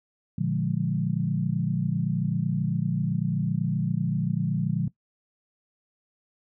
sine chord, Bb dominant seventh, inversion none, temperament equal, 116.54 / 146.83 / 174.61 / 207.7 Hz, Bb2 / D3 / F3 / Ab3, 0 / 0 / 0 / 0 cents, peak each -31 / -27 / -27 / -32 dBFS, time 0.38-4.88 s, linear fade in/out 5 ms, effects noise-tail reverb RT60 0.1 s tail -19 dB re dry

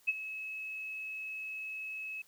sine tone with ADSR envelope, 2580 Hz, E7, 38 cents flat, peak -24 dBFS, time 0.07-2.22 s, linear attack 19 ms, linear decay 31 ms, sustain -14 dB, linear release 6 ms, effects white hiss -65 dBFS RMS until 2.27 s

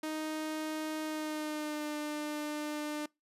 sawtooth tone with pitch glide, 311.1 to 299.6 Hz, D#4 to D4, 0 to +35 cents, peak -31 dBFS, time 0.03-3.06 s, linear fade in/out 5 ms, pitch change -65 cents, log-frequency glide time 1.03-1.86 s, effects noise-tail reverb RT60 0.2 s tail -24 dB re dry + resampled to 32000 Hz

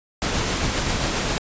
pink noise with tremolo, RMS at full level -22 dBFS, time 0.22-1.38 s, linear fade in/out 0 ms, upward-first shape triangle, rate 7.6 Hz, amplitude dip 25%, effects resampled to 16000 Hz

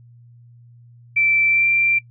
sine tone with pitch glide, 2334 to 2360 Hz, D7 to D7, -11 to +8 cents, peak -14 dBFS, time 1.16-1.99 s, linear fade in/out 10 ms, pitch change +19 cents, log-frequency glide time 1.47-1.67 s, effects noise-tail reverb RT60 0.1 s tail -22 dB re dry + added 119 Hz sine -44 dBFS peak until 2.1 s

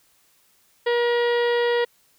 harmonic tone, 477.3 Hz, A#4, 41 cents sharp, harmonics 1 / 2 / 3 / 4 / 5 / 6 / 7 / 8 / 9 / 10, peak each -19 / -29 / -35 / -28 / -42 / -37 / -36 / -42 / -46 / -45 dBFS, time 0.86-1.85 s, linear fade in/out 10 ms, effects white hiss -61 dBFS RMS until 2.18 s

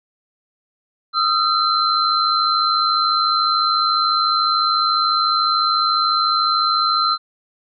sine tone cluster, 1247 / 1347 / 4087 Hz, D#6 / E6 / C8, +3 / +37 / -41 cents, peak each -19 dBFS, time 1.13-7.18 s, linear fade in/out 50 ms, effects none

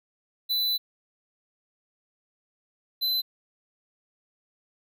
square tone pair in turn, 3994 / 4036 Hz, B7 / B7, +19 / +37 cents, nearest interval unison, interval 18 cents, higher second, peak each -24 dBFS, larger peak neither, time 0.49-0.78 / 3.01-3.22 s, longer first, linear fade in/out 20 ms, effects none

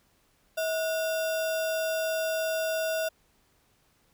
sine tone with sample-and-hold, 643 Hz, E5, 43 cents flat, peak -26 dBFS, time 0.57-3.09 s, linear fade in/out 10 ms, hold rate 2100 Hz, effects pink hiss -67 dBFS RMS until 4.13 s

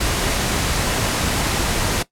pink noise, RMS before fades -20 dBFS, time 0-2.03 s, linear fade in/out 10 ms, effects noise-tail reverb RT60 0.1 s tail -17 dB re dry + low-pass 11000 Hz 12 dB/octave

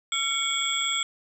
sine tone cluster, 1358 / 2232 / 3270 / 3414 / 7670 Hz, F6 / C#7 / G#7 / G#7 / A#8, -49 / +11 / -28 / +47 / +48 cents, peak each -33 / -30 / -29 / -29 / -31 dBFS, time 0.12-1.03 s, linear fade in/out 2 ms, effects tanh soft clip ceiling -13 dBFS

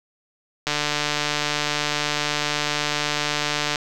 click train, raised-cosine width 0.2 ms, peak -5 dBFS, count 458, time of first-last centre 0.67-3.758 s, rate 148 Hz, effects none

